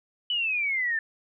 sine exponential sweep, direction down, 3000 to 1760 Hz, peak -24 dBFS, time 0.3-0.99 s, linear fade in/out 2 ms, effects none

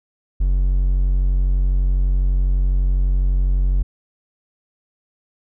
triangle tone, 46 Hz, F#1, 9 cents flat, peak -12 dBFS, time 0.4-3.83 s, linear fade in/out 10 ms, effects none

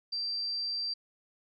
sine tone, 4699 Hz, D8, in tune, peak -31 dBFS, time 0.12-0.94 s, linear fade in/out 10 ms, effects none

